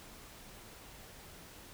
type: silence
effects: pink hiss -53 dBFS RMS until 1.73 s